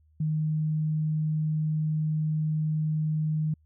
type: tone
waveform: sine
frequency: 154.9 Hz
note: D#3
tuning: 7 cents flat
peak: -24 dBFS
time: 0.2-3.54 s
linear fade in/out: 5 ms
effects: added 77 Hz sine -59 dBFS peak until 3.65 s